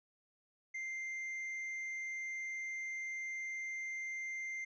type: tone with tanh clipping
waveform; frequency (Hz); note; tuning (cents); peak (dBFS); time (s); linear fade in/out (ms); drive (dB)
sine; 2093; C7; 0; -40; 0.74-4.65; 10; 5
effects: resampled to 16000 Hz